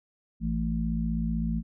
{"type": "harmonic tone", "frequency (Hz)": 55.8, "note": "A1", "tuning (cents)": 25, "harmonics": [1, 3, 4], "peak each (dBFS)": [-30, -30, -30], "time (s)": [0.4, 1.63], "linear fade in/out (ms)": 50, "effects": []}